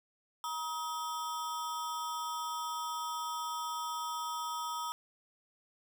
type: ring-modulated tone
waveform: square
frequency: 1110 Hz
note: C#6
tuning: 2 cents sharp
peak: -33 dBFS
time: 0.44-4.92 s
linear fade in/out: 0 ms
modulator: 158 Hz
effects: none